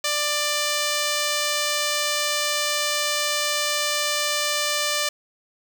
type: tone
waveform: 5% pulse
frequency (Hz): 592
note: D5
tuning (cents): +14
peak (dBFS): -10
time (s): 0.04-5.09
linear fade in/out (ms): 5
effects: none